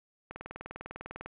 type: click train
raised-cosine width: 0.5 ms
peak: -26 dBFS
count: 20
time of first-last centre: 0.31-1.26 s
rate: 20 Hz
effects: resampled to 8000 Hz + 9-bit